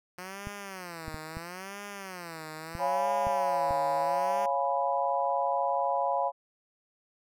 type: tone with vibrato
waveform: 5% pulse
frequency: 178.2 Hz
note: F3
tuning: 35 cents sharp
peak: -28 dBFS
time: 0.18-4.46 s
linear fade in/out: 5 ms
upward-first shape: sine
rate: 0.75 Hz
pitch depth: 230 cents each way
type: clicks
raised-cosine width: 5 ms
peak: -26 dBFS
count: 7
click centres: 0.471 / 1.081 / 1.144 / 1.37 / 2.752 / 3.269 / 3.708 s
type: chord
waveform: sine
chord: C# dominant seventh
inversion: none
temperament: equal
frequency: 554.4 / 698.5 / 830.6 / 987.8 Hz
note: C#5 / E#5 / G#5 / B5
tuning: 0 / 0 / 0 / 0 cents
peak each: -31 dBFS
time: 2.78-6.32 s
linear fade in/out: 50 ms
effects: none